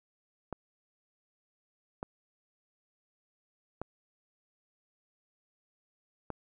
clicks, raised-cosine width 1 ms, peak -22 dBFS, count 4, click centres 0.527 / 2.029 / 3.816 / 6.303 s, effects none

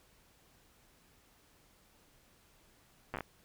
slowing click train, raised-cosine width 0.5 ms, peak -23 dBFS, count 6, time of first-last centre 3.14-3.207 s, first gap 8 ms, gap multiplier 1.26, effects pink hiss -66 dBFS RMS until 3.44 s

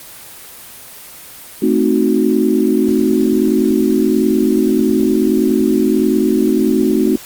sine chord, A diminished seventh, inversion none, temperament equal, 220 / 261.6 / 311.1 / 370 Hz, A3 / C4 / Eb4 / Gb4, 0 / 0 / 0 / 0 cents, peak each -16 dBFS, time 1.62-7.16 s, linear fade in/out 5 ms, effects white hiss -35 dBFS RMS until 7.25 s + Opus 24 kbps

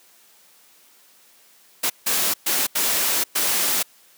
white noise bursts at uneven times, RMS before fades -21 dBFS, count 5, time 1.83-1.9 / 2.06-2.34 / 2.46-2.67 / 2.75-3.24 / 3.35-3.83 s, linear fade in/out 10 ms, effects white hiss -54 dBFS RMS until 4.17 s + high-pass 200 Hz 12 dB/octave

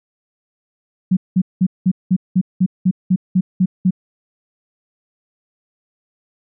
sine tone bursts, 185 Hz, F#3, in tune, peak -10 dBFS, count 12, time 1.11-3.908 s, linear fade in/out 10 ms, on 59 ms, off 190 ms, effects none

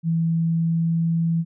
sine tone with pitch glide, 164.81 to 165.86 Hz, E3 to E3, 0 to +11 cents, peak -18 dBFS, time 0.03-1.45 s, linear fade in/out 50 ms, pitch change +11 cents, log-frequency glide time 0.25-1.11 s, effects none

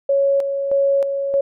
sine tone with tremolo, 554.4 Hz, C#5, in tune, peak -13 dBFS, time 0.09-1.41 s, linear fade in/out 5 ms, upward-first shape square, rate 1.6 Hz, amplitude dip 50%, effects none

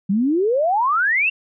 sine exponential sweep, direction up, 185 to 2794 Hz, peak -15 dBFS, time 0.09-1.3 s, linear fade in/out 10 ms, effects none

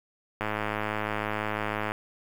click train, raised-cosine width 0.5 ms, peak -14 dBFS, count 161, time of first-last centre 0.41-1.919 s, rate 106 Hz, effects 7-bit

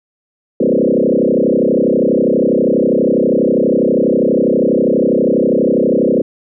sine tone with frequency modulation, 373.2 Hz, F#4, 15 cents sharp, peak -9 dBFS, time 0.6-6.22 s, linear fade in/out 5 ms, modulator 32.3 Hz, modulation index 5.3, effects none

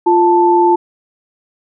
sine tone pair together, 349.2 / 881.2 Hz, F4 / A5, 0 / +2 cents, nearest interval octave + major third, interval 1602 cents, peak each -10 / -10 dBFS, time 0.06-0.76 s, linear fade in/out 10 ms, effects none

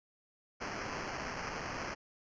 white noise with sample-and-hold, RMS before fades -40 dBFS, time 0.6-1.95 s, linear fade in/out 20 ms, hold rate 3675 Hz, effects resampled to 16000 Hz

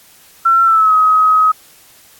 sine tone with pitch glide, 1351 to 1267.8 Hz, E6 to D#6, +42 to +32 cents, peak -7 dBFS, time 0.45-1.52 s, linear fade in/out 10 ms, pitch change -110 cents, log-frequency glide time 0.64-0.94 s, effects white hiss -45 dBFS RMS until 2.19 s + AAC 64 kbps

